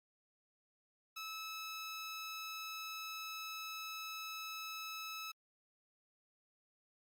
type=tone; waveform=15% pulse; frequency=1300 Hz; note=E6; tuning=24 cents flat; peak=-37 dBFS; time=1.16-5.32 s; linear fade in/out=10 ms; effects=Opus 48 kbps